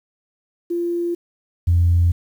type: tone pair in turn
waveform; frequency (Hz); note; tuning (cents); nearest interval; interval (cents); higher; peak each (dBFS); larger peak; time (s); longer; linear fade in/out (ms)
sine; 344.8 / 86.2; F4 / F2; -22 / -22; 2 octaves; 2400; first; -19 / -11; second; 0.7-1.15 / 1.67-2.12; neither; 10
effects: tanh soft clip ceiling -8 dBFS + 8-bit